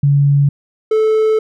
sine / triangle tone pair in turn, 141.9 / 436.4 Hz, C#3 / A4, +41 / -14 cents, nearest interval octave + perfect fifth, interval 1945 cents, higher second, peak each -8 dBFS, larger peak neither, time 0.03-0.49 / 0.91-1.39 s, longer second, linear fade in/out 5 ms, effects none

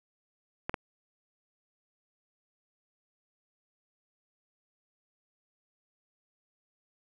clicks, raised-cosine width 0.5 ms, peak -16 dBFS, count 2, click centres 0.695 / 0.742 s, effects none

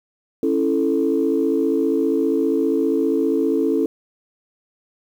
sine chord, A major, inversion first, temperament just, 275 / 330 / 440 Hz, C#4 / E4 / A4, -14 / +2 / 0 cents, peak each -20 dBFS, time 0.43-3.86 s, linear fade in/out 2 ms, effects tanh soft clip ceiling -7 dBFS + 8-bit

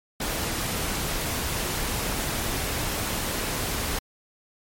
pink noise, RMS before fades -28 dBFS, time 0.2-3.99 s, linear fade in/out 5 ms, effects MP3 64 kbps

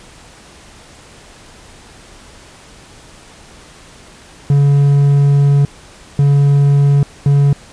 triangle tone bursts at uneven times, 141.7 Hz, C#3, 38 cents sharp, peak -5 dBFS, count 3, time 4.5-5.65 / 6.19-7.03 / 7.26-7.53 s, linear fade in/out 2 ms, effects pink hiss -40 dBFS RMS until 7.72 s + resampled to 22050 Hz

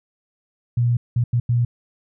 sine tone bursts at uneven times, 120 Hz, B2, 49 cents flat, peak -15 dBFS, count 4, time 0.77-0.97 / 1.16-1.24 / 1.33-1.4 / 1.49-1.65 s, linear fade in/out 5 ms, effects none

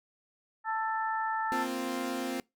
harmonic tone, 442.2 Hz, A4, 9 cents sharp, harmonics 2 / 3 / 4, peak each -31 / -35 / -37 dBFS, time 0.64-1.67 s, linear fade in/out 50 ms
sawtooth chord, Bb suspended second, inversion none, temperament equal, 233.1 / 261.6 / 349.2 Hz, Bb3 / C4 / F4, 0 / 0 / 0 cents, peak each -36 / -30 / -34 dBFS, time 1.52-2.4 s, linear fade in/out 0 ms
effects noise-tail reverb RT60 0.2 s tail -24 dB re dry

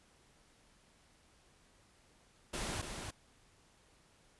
pink noise with echo, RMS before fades -39 dBFS, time 2.53-2.82 s, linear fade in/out 10 ms, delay 290 ms, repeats 1, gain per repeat -5 dB, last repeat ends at 3.11 s, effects pink hiss -67 dBFS RMS until 4.39 s + resampled to 24000 Hz

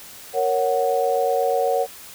sine chord, F# major, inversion first, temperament equal, 466.2 / 554.4 / 740 Hz, A#4 / C#5 / F#5, 0 / 0 / 0 cents, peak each -22 dBFS, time 0.33-1.87 s, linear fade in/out 50 ms, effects white hiss -41 dBFS RMS until 2.14 s

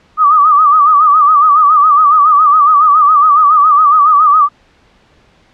sine tone with vibrato, 1203 Hz, D6, 41 cents sharp, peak -4 dBFS, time 0.17-4.49 s, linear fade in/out 50 ms, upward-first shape sine, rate 7.2 Hz, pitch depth 100 cents each way, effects pink hiss -49 dBFS RMS until 5.53 s + low-pass 4000 Hz 12 dB/octave

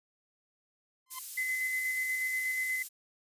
sawtooth tone with exponential growth, 1036 Hz, C6, 17 cents flat, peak -34 dBFS, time 1.06-1.19 s, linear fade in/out 5 ms, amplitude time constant 27 ms
pink high-pass noise, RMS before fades -42 dBFS, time 1.1-2.89 s, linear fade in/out 20 ms, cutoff 8600 Hz, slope 12 dB/octave
sine tone with tremolo, 2037 Hz, C7, 47 cents flat, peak -29 dBFS, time 1.37-2.83 s, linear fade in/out 10 ms, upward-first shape square, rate 8.3 Hz, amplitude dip 25%
effects resampled to 32000 Hz

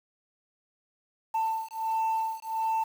sine beating tone pair, 890 / 891.4 Hz, A5 / A5, +20 / +22 cents, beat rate 1.4 Hz, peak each -28 dBFS, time 1.34-2.84 s, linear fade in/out 10 ms, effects tanh soft clip ceiling -23 dBFS + 8-bit

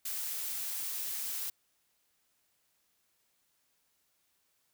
blue noise, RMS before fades -37 dBFS, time 0.05-1.5 s, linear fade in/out 5 ms, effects white hiss -75 dBFS RMS until 4.73 s

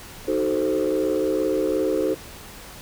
sine chord, D# diminished seventh, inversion none, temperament equal with one note detuned, 311.1 / 377.3 / 440 / 523.3 Hz, D#4 / F#4 / A4 / C5, 0 / +34 / 0 / 0 cents, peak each -24 dBFS, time 0.27-2.15 s, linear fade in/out 20 ms, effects tanh soft clip ceiling -14 dBFS + pink hiss -41 dBFS RMS until 2.81 s

